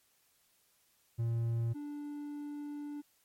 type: tone pair in turn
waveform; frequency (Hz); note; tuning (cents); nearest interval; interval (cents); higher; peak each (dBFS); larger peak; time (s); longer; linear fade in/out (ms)
triangle; 116 / 292.3; A#2 / D4; -8 / -8; octave + major third; 1600; second; -28 / -37; first; 1.18-1.74 / 1.74-3.02; second; 20
effects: white hiss -71 dBFS RMS until 3.24 s + MP3 64 kbps